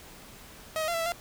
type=tone with pitch steps; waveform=sawtooth; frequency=635 / 627 / 686 / 666 / 658 / 690 Hz; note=D#5 / D#5 / F5 / E5 / E5 / F5; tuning=+35 / +13 / -31 / +18 / -3 / -21 cents; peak=-24 dBFS; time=0.76-1.12 s; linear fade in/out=0 ms; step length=60 ms; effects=pink hiss -49 dBFS RMS until 1.2 s